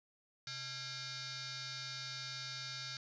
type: tone with frequency modulation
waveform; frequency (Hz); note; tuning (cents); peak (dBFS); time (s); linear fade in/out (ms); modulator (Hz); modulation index
sine; 130.81; C3; 0; -40; 0.47-2.97; 2; 754; 7.2
effects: tanh soft clip ceiling -39 dBFS + resampled to 16000 Hz